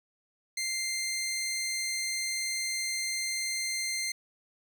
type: tone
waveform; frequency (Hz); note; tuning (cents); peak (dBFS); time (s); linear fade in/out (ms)
15% pulse; 2093; C7; 0; -24; 0.57-4.12; 5
effects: none